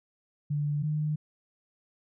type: tone pair in turn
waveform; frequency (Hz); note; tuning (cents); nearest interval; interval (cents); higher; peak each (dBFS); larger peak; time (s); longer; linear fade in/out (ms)
sine; 146.83 / 151.83; D3 / D#3; 0 / -42; minor second; 58; second; -26; neither; 0.5-0.83 / 0.83-1.16; neither; 10
effects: none